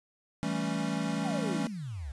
square chord, A dominant seventh, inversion second, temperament equal, 164.81 / 196 / 220 / 277.2 Hz, E3 / G3 / A3 / C#4, 0 / 0 / 0 / 0 cents, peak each -36 dBFS, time 0.43-1.67 s, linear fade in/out 0 ms
sine exponential sweep, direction down, 830.6 to 61.74 Hz, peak -35 dBFS, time 1.24-2.12 s, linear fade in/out 5 ms
effects resampled to 22050 Hz + 9-bit

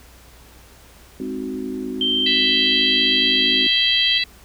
sine chord, Ab dominant seventh, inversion none, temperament equal, 207.7 / 261.6 / 311.1 / 370 Hz, Ab3 / C4 / Eb4 / Gb4, 0 / 0 / 0 / 0 cents, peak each -33 / -27 / -33 / -30 dBFS, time 1.2-3.67 s, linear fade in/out 2 ms
sine tone with pitch glide, 3136 to 3187 Hz, G7 to G7, 0 to +28 cents, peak -17 dBFS, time 2.01-4.18 s, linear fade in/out 2 ms, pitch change +28 cents, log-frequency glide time 2.28-3.44 s
harmonic tone, 661 Hz, E5, 5 cents sharp, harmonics 3 / 4 / 5 / 6 / 7, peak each -25 / -24 / -26 / -22 / -28 dBFS, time 2.26-4.24 s, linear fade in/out 5 ms
effects added 60 Hz sine -48 dBFS peak until 4.44 s + pink hiss -48 dBFS RMS until 4.44 s

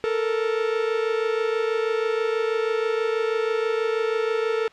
45% pulse tone pair together, 440 / 466.2 Hz, A4 / A#4, 0 / 0 cents, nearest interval minor second, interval 100 cents, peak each -23 / -26 dBFS, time 0.04-4.68 s, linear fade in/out 0 ms, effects white hiss -52 dBFS RMS until 4.72 s + low-pass 3000 Hz 12 dB/octave

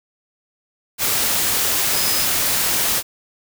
sine tone in noise, 5060 Hz, D#8, 28 cents sharp, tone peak -25 dBFS, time 1.92-2.28 s, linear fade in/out 50 ms, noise white, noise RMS -19 dBFS, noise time 0.98-3.03 s, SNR -9 dB, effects none

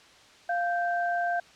sine tone pair together, 698.2 / 1565 Hz, F5 / G6, -1 / -3 cents, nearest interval octave + major second, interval 1398 cents, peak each -26 / -31 dBFS, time 0.49-1.4 s, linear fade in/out 5 ms, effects white hiss -54 dBFS RMS until 1.55 s + low-pass 5000 Hz 12 dB/octave

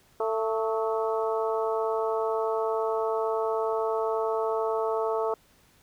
harmonic tone with a mistuned harmonic, 222.2 Hz, A3, 17 cents sharp, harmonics 2 / 3 / 4 / 5 / 6, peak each -27 / -31 / -33 / -35 / -37 dBFS, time 0.2-5.34 s, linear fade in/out 2 ms, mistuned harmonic 6, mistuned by -51 cents, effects pink hiss -61 dBFS RMS until 5.82 s

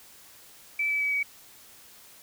sine tone with pitch steps, 2317 / 2300 / 2282 / 2265 Hz, D7 / D7 / C#7 / C#7, -24 / -37 / +50 / +37 cents, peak -24 dBFS, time 0.79-1.23 s, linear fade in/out 5 ms, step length 110 ms, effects white hiss -52 dBFS RMS until 2.22 s

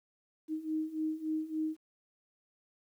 sine beating tone pair, 311.1 / 314.6 Hz, D#4 / D#4, 0 / +19 cents, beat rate 3.5 Hz, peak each -37 / -34 dBFS, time 0.48-1.77 s, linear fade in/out 50 ms, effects 11-bit

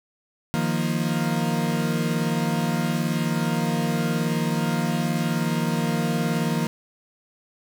40% pulse chord, Eb suspended second, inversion none, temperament equal, 155.56 / 174.61 / 233.1 Hz, Eb3 / F3 / Bb3, 0 / 0 / 0 cents, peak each -26 / -25 / -25 dBFS, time 0.54-6.67 s, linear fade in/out 0 ms, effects 7-bit

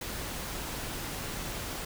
pink noise, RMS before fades -37 dBFS, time 0.01-1.85 s, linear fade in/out 5 ms, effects none

